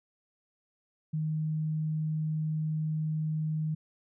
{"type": "tone", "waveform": "sine", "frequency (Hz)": 155.7, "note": "D#3", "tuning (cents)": 2, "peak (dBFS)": -28, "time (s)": [1.13, 3.75], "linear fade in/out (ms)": 10, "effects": []}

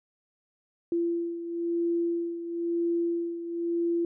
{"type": "beating tone pair", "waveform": "sine", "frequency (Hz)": [340, 341], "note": ["F4", "F4"], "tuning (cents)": [-46, -41], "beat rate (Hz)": 1, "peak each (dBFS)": [-27, -33], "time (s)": [0.92, 4.05], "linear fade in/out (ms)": 2, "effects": []}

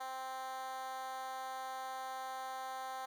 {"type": "tone with high-pass filter", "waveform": "10% pulse", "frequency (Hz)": 261.6, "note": "C4", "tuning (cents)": 0, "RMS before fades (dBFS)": -43, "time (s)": [0, 3.06], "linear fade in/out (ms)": 10, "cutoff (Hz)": 760, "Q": 2.9, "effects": []}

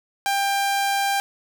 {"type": "tone", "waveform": "sawtooth", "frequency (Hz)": 794, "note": "G5", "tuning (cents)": 22, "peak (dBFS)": -16, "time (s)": [0.26, 1.2], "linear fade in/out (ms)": 0, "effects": ["8-bit"]}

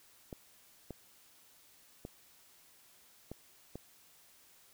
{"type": "clicks", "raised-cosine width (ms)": 2, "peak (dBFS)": -29, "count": 5, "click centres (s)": [0.328, 0.907, 2.051, 3.316, 3.756], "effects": ["white hiss -63 dBFS RMS until 4.73 s"]}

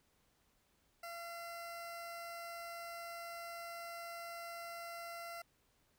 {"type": "tone", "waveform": "20% pulse", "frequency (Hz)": 682, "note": "F5", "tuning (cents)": -41, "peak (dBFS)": -40, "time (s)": [1.03, 5.42], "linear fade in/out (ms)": 5, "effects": ["pink hiss -75 dBFS RMS until 5.98 s"]}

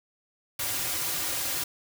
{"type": "noise with comb filter", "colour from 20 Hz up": "white", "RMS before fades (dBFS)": -30, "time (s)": [0.59, 1.64], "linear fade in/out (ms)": 5, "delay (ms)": 4.6, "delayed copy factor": -0.9, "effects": []}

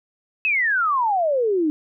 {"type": "exponential sweep", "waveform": "sine", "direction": "down", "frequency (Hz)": [2637, 293.7], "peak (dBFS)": -17, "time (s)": [0.45, 1.7], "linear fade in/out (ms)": 0, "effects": []}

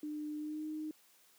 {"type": "tone with pitch glide", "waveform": "sine", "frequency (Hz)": [300.9, 308.6], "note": ["D4", "D#4"], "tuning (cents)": [42, -14], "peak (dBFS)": -37, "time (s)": [0.03, 0.91], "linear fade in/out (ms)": 2, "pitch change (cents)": 44, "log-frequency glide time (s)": [0.37, 0.65], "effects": ["white hiss -66 dBFS RMS until 1.38 s", "high-pass 200 Hz 12 dB/octave"]}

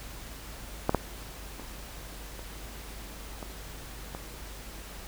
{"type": "clicks", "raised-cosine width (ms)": 1, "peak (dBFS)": [-9, -9, -27, -29, -24, -23], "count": 6, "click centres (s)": [0.894, 0.947, 1.597, 2.393, 3.428, 4.149], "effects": ["added 50 Hz sine -44 dBFS peak until 5.07 s", "pink hiss -45 dBFS RMS until 5.07 s"]}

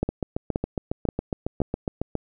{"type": "two click trains", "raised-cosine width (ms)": 2, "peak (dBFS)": [-9, -12], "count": [4, 16], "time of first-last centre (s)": [[0.03, 1.617], [0.09, 2.153]], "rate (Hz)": [1.89, 7.27], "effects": []}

